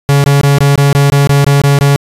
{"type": "tone bursts", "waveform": "45% pulse", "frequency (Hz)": 141.1, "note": "C#3", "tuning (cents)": 31, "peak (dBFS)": -5, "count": 11, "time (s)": [0.09, 1.96], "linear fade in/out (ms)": 0, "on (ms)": 150, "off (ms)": 22, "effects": ["resampled to 32000 Hz"]}